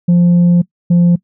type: tone pair in turn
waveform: sine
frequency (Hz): 174.61 / 173.93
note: F3 / F3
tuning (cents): 0 / -7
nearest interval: unison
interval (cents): 7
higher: first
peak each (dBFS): -3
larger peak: neither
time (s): 0.08-0.62 / 0.9-1.16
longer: first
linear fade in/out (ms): 10
effects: noise-tail reverb RT60 0.1 s tail -22 dB re dry + tanh soft clip ceiling -5 dBFS